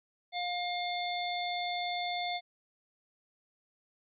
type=harmonic tone with a mistuned harmonic; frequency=709 Hz; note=F5; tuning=26 cents sharp; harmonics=1 / 3 / 5 / 6; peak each=-34 / -39 / -39 / -44 dBFS; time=0.32-2.41 s; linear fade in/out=50 ms; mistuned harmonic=6; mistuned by=+46 cents; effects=none

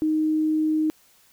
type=tone; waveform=sine; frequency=311.1 Hz; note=D#4; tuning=in tune; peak=-19 dBFS; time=0.02-0.9 s; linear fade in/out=0 ms; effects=white hiss -58 dBFS RMS until 1.32 s

